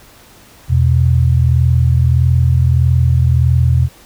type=tone pair together; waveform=sine; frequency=83.49 / 125.1 Hz; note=E2 / B2; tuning=+23 / +23 cents; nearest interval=perfect fifth; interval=700 cents; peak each=-11 dBFS; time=0.68-3.89 s; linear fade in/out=50 ms; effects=pink hiss -43 dBFS RMS until 4.05 s